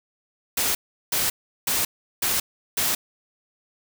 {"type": "noise bursts", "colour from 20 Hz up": "white", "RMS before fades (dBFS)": -23, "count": 5, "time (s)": [0.57, 2.95], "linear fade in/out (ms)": 5, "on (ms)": 180, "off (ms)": 370, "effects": []}